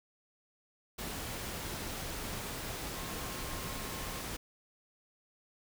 sine tone in noise, 1071 Hz, C6, 40 cents sharp, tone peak -50 dBFS, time 2.95-4.22 s, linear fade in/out 10 ms, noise pink, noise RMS -40 dBFS, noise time 0.98-4.37 s, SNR -13 dB, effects none

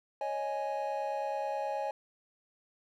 triangle chord, C# suspended second, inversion none, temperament just, 554.4 / 623.7 / 831.5 Hz, C#5 / D#5 / G#5, 0 / +4 / +2 cents, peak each -35 / -36 / -33 dBFS, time 0.21-1.91 s, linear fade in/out 2 ms, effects none

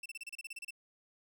40% pulse tone bursts, 2668 Hz, E7, 20 cents sharp, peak -40 dBFS, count 12, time 0.03-0.707 s, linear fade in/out 5 ms, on 28 ms, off 31 ms, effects none

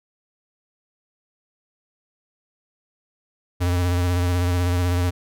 square tone with vibrato, 88.7 Hz, F2, 27 cents sharp, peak -19 dBFS, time 3.6-5.11 s, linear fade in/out 20 ms, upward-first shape sine, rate 16 Hz, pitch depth 32 cents each way, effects none

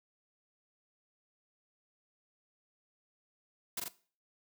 white noise with echo, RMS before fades -36 dBFS, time 3.77-3.8 s, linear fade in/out 5 ms, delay 42 ms, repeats 2, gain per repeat -2 dB, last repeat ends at 3.884 s, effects noise-tail reverb RT60 0.4 s tail -18 dB re dry + high-pass 100 Hz 12 dB/octave

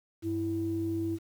sine tone pair together, 98.5 / 329.6 Hz, G2 / E4, +9 / 0 cents, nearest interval octave + major sixth, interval 2091 cents, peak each -35 / -29 dBFS, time 0.22-1.19 s, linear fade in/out 50 ms, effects tanh soft clip ceiling -21 dBFS + 9-bit

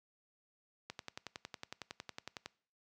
click train, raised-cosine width 0.2 ms, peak -25 dBFS, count 18, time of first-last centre 0.9-2.46 s, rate 10.9 Hz, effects noise-tail reverb RT60 0.5 s tail -22 dB re dry + high-pass 80 Hz 12 dB/octave

